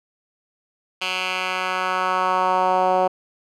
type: tone with band-pass filter sweep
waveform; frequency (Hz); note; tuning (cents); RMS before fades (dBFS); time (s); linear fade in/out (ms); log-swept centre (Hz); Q
10% pulse; 185; F#3; 0; -21; 1.01-3.08; 10; 2900 to 650; 1.9
effects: none